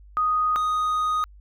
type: tone pair in turn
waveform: sine / triangle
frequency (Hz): 1244.5 / 1244.5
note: D#6 / D#6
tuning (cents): 0 / 0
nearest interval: unison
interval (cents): 0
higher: neither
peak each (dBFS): -19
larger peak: neither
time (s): 0.17-0.56 / 0.56-1.24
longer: second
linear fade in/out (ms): 0
effects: added 50 Hz sine -45 dBFS peak until 1.4 s